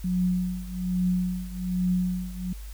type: tone with tremolo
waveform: sine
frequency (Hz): 181.6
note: F#3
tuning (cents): -32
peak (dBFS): -20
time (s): 0.04-2.53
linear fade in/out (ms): 5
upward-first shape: triangle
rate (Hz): 1.2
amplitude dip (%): 90
effects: added 50 Hz sine -36 dBFS peak until 2.73 s + white hiss -51 dBFS RMS until 2.73 s